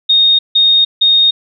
sine tone bursts, 3706 Hz, A#7, 11 cents flat, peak -6 dBFS, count 3, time 0.09-1.31 s, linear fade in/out 10 ms, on 300 ms, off 160 ms, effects none

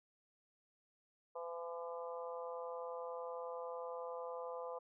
harmonic tone with a mistuned harmonic, 169.1 Hz, E3, 44 cents sharp, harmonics 3 / 4 / 5 / 6 / 7, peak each -44 / -51 / -52 / -50 / -54 dBFS, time 1.35-4.79 s, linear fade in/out 10 ms, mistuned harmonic 7, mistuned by +16 cents, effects none

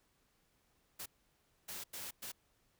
white noise bursts at uneven times, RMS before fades -45 dBFS, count 4, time 0.99-1.06 / 1.68-1.84 / 1.93-2.11 / 2.22-2.32 s, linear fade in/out 10 ms, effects pink hiss -75 dBFS RMS until 2.79 s

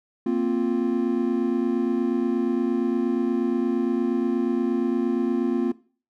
triangle chord, Bb suspended second, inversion none, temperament equal, 233.1 / 261.6 / 349.2 Hz, Bb3 / C4 / F4, 0 / 0 / 0 cents, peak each -23 dBFS, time 0.26-5.72 s, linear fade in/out 5 ms, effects noise-tail reverb RT60 0.4 s tail -19 dB re dry

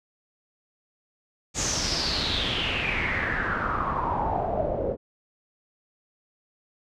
pink noise with low-pass filter sweep, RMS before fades -27 dBFS, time 1.54-4.97 s, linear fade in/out 50 ms, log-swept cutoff 7000 to 490 Hz, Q 6.5, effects none

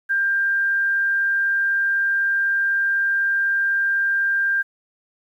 sine tone, 1592 Hz, G6, 26 cents sharp, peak -17 dBFS, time 0.09-4.63 s, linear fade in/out 20 ms, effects 9-bit

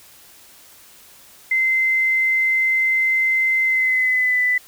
sine tone with pitch glide, 2070 to 1993.7 Hz, C7 to B6, -19 to +16 cents, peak -15 dBFS, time 1.51-4.58 s, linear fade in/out 5 ms, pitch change -65 cents, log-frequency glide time 3.64-4.41 s, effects white hiss -47 dBFS RMS until 4.67 s

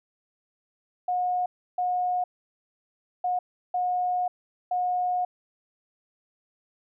sine tone bursts at uneven times, 723 Hz, F#5, 40 cents flat, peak -23 dBFS, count 5, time 1.08-1.46 / 1.78-2.24 / 3.24-3.39 / 3.74-4.28 / 4.71-5.25 s, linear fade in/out 5 ms, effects none

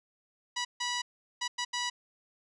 10% pulse tone bursts at uneven times, 977 Hz, B5, 19 cents flat, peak -22 dBFS, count 5, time 0.56-0.65 / 0.8-1.02 / 1.41-1.48 / 1.58-1.65 / 1.73-1.9 s, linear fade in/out 10 ms, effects resampled to 24000 Hz

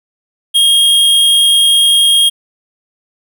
square tone, 3249 Hz, G#7, 39 cents flat, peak -7 dBFS, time 0.54-2.3 s, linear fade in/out 20 ms, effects none

